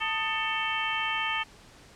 harmonic tone with a mistuned harmonic, 444.5 Hz, A4, 18 cents sharp, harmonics 2 / 3 / 4 / 5 / 6 / 7, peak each -34 / -34 / -34 / -34 / -34 / -34 dBFS, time 0-1.44 s, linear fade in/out 20 ms, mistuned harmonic 3, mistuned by -120 cents, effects pink hiss -53 dBFS RMS until 1.95 s + low-pass 8000 Hz 12 dB/octave

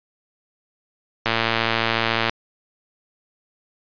click train, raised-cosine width 0.3 ms, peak -3 dBFS, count 119, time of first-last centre 1.26-2.295 s, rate 114 Hz, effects resampled to 11025 Hz

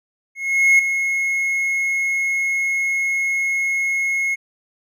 triangle tone with ADSR envelope, 2168 Hz, C#7, 39 cents flat, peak -7 dBFS, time 0.35-4.36 s, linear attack 440 ms, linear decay 4 ms, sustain -9 dB, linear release 25 ms, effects none

